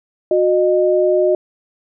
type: tone pair together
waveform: sine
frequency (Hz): 365.1 / 614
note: F#4 / D#5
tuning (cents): -23 / -23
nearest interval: major sixth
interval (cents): 900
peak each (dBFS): -14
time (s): 0.31-1.35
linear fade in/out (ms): 2
effects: none